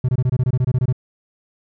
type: tone bursts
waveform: triangle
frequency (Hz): 126.6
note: B2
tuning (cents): +43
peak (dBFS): -12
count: 13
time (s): 0.04-0.927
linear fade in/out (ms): 5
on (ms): 47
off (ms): 23
effects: none